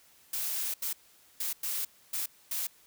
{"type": "noise bursts at uneven times", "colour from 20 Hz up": "blue", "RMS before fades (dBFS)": -33, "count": 6, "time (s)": [[0.33, 0.74], [0.82, 0.93], [1.4, 1.53], [1.63, 1.85], [2.13, 2.26], [2.51, 2.67]], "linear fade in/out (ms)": 5, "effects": ["white hiss -61 dBFS RMS until 2.86 s"]}